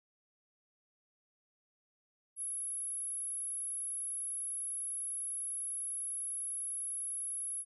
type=tone; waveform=sine; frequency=10770 Hz; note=E9; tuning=36 cents sharp; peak=-36 dBFS; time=2.36-7.65 s; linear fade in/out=50 ms; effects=none